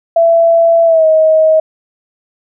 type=tone with pitch glide; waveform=sine; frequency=668 to 632.3 Hz; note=E5 to D#5; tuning=+23 to +28 cents; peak=-5 dBFS; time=0.16-1.6 s; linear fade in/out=5 ms; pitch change=-95 cents; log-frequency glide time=0.85-1.06 s; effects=none